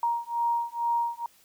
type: beating tone pair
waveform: sine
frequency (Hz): 938 / 940.2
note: A#5 / A#5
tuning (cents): +11 / +15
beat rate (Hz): 2.2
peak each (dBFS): -28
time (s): 0.03-1.26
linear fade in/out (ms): 2
effects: white hiss -60 dBFS RMS until 1.44 s